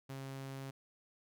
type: tone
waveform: sawtooth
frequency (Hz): 135.2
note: C#3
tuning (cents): -43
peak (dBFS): -39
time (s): 0.09-0.71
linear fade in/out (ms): 10
effects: none